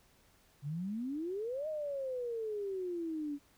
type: exponential two-way sweep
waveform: sine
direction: up then down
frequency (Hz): 135.6 to 631 to 281.6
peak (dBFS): -35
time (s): 0.62-3.39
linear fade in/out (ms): 50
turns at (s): 1.68
effects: pink hiss -67 dBFS RMS until 3.57 s